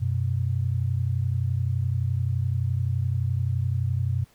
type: tone pair together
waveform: sine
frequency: 93.42 / 125.1 Hz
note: F#2 / B2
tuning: +17 / +23 cents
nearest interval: perfect fourth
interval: 506 cents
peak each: -25 dBFS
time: 0-4.25 s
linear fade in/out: 20 ms
effects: pink hiss -60 dBFS RMS until 4.34 s